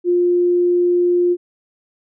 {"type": "tone", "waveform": "sine", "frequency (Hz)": 352.9, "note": "F4", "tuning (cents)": 18, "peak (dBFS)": -12, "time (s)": [0.04, 1.37], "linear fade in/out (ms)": 50, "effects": []}